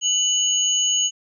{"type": "tone pair together", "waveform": "sine", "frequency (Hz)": [2972, 6654], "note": ["F#7", "G#8"], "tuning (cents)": [7, 2], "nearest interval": "octave + major second", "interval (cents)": 1395, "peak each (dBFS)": -20, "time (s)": [0.01, 1.11], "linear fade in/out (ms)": 50, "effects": []}